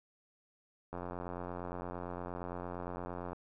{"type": "click train", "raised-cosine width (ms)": 1, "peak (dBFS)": -27, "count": 214, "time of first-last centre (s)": [0.93, 3.331], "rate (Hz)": 88.7, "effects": []}